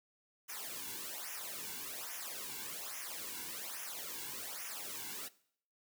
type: noise with flanger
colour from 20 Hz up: white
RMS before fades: -44 dBFS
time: 0.48-5.29 s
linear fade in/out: 20 ms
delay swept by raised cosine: 0.23 to 1.63 ms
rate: 1.2 Hz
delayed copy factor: -0.95
effects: noise-tail reverb RT60 0.6 s tail -19 dB re dry